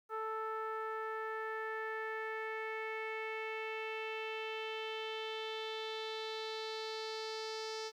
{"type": "tone with low-pass filter sweep", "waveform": "sawtooth", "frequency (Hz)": 440, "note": "A4", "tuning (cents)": 0, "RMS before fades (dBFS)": -41, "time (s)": [0.09, 7.92], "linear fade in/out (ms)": 50, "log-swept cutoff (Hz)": [1300, 5200], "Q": 3.8, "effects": ["12-bit"]}